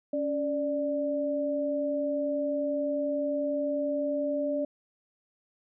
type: tone pair together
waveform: sine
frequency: 279.7 / 589 Hz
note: C#4 / D5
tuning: +16 / +5 cents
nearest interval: octave + minor second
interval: 1289 cents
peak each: -31 / -28 dBFS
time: 0.13-4.65 s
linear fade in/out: 5 ms
effects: none